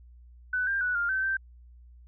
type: tone with pitch steps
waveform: sine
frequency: 1499 / 1591 / 1478 / 1403 / 1540 / 1562 Hz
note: F#6 / G6 / F#6 / F6 / G6 / G6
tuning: +22 / +25 / -2 / +8 / -31 / -7 cents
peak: -25 dBFS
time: 0.53-1.37 s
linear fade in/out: 5 ms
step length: 140 ms
effects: added 60 Hz sine -49 dBFS peak until 2.07 s